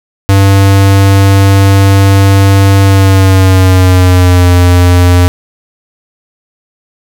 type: tone with pitch glide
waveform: square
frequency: 98 to 88.83 Hz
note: G2 to F2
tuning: 0 to +30 cents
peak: -3 dBFS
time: 0.29-5.28 s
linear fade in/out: 0 ms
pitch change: -170 cents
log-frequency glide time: 2.82-4.5 s
effects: none